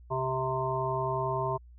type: harmonic tone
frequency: 130.81 Hz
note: C3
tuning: in tune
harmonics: 1 / 3 / 5 / 7 / 8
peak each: -34 / -34 / -34 / -34 / -34 dBFS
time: 0.1-1.58 s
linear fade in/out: 20 ms
effects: added 60 Hz sine -49 dBFS peak until 1.78 s